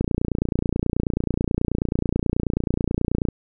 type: click train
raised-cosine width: 3 ms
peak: -8 dBFS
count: 97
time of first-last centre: 0.01-3.286 s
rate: 29.3 Hz
effects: none